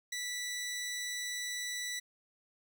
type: tone with ADSR envelope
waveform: 15% pulse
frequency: 1968 Hz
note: B6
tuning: 7 cents flat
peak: -28 dBFS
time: 0.12-2 s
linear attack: 7 ms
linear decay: 11 ms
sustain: -2 dB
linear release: 13 ms
effects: none